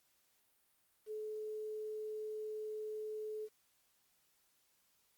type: tone with quantisation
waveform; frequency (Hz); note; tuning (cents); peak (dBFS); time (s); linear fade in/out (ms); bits
sine; 430; A4; -40; -40; 1.06-3.49; 50; 11
effects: white hiss -75 dBFS RMS until 5.17 s + Opus 48 kbps